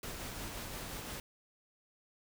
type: noise with tremolo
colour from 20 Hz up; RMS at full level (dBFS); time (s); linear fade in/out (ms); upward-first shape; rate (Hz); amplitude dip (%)
pink; -42; 0.03-1.2; 2; sine; 5.7; 25
effects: none